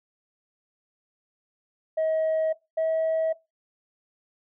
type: tone pair in turn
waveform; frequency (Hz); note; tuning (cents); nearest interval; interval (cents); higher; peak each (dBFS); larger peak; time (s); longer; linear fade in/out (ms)
sine; 636 / 643.4; D#5 / E5; +38 / -42; unison; 20; second; -20; neither; 1.97-2.53 / 2.77-3.33; neither; 10
effects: noise-tail reverb RT60 0.2 s tail -18 dB re dry + tanh soft clip ceiling -20 dBFS